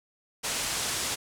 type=low-pass noise; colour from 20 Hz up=white; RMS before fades=-31 dBFS; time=0.43-1.16 s; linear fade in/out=20 ms; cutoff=9600 Hz; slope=24 dB/octave; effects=none